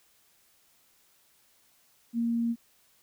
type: tone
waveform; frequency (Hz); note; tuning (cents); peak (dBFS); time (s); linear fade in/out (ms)
sine; 233.1; A#3; 0; -25; 2.13-2.56; 50
effects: white hiss -65 dBFS RMS until 3.02 s